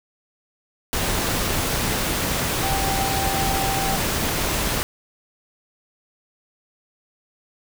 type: tone in noise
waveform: sine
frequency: 780 Hz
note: G5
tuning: 9 cents flat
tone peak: -25 dBFS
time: 2.63-3.96 s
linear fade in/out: 0 ms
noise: pink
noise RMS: -23 dBFS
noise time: 0.93-4.83 s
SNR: -5 dB
effects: none